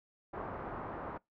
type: low-pass noise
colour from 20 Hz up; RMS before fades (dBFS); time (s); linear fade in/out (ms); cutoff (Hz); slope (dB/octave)
white; -42; 0.33-1.18; 10; 1200; 24
effects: noise-tail reverb RT60 0.2 s tail -25 dB re dry